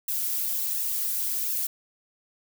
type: noise with flanger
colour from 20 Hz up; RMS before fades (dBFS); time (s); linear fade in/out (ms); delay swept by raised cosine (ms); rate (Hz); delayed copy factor
violet; -28; 0.08-1.67; 5; 1.1 to 6.3; 1.4; +0.9
effects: none